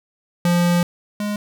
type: tone pair in turn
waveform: square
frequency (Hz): 174.4 / 207.4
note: F3 / G#3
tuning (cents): -2 / -2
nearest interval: minor third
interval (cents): 300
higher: second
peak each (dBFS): -15 / -22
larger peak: first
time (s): 0.45-0.83 / 1.2-1.36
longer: first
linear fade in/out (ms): 2
effects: none